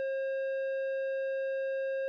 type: tone with tanh clipping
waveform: sine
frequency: 537 Hz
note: C5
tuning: 45 cents sharp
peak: -32 dBFS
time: 0-2.08 s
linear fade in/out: 0 ms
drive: 9 dB
effects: none